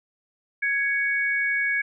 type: tone pair together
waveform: sine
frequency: 1662.7 / 2232 Hz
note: G#6 / C#7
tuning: +2 / +11 cents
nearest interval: perfect fourth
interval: 509 cents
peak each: -24 dBFS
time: 0.62-1.82 s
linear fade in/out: 10 ms
effects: none